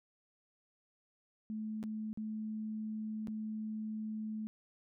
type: tone with dropouts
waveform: sine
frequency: 216.6 Hz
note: A3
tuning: 27 cents flat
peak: -37 dBFS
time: 1.5-4.47 s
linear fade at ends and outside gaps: 0 ms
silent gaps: 1.829-1.838 / 2.13-2.174 / 3.272-3.282 s
effects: none